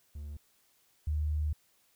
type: tone pair in turn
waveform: triangle / sine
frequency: 73.42 / 75.79 Hz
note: D2 / D#2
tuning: 0 / -45 cents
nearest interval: minor second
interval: 55 cents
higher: second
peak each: -37 / -28 dBFS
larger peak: second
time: 0.15-0.37 / 1.07-1.53 s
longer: second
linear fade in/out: 5 ms
effects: white hiss -69 dBFS RMS until 1.95 s